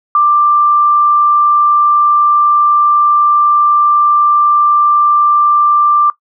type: tone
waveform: sine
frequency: 1182 Hz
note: D6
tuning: 11 cents sharp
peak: -6 dBFS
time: 0.15-6.1 s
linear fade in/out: 2 ms
effects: noise-tail reverb RT60 0.1 s tail -17 dB re dry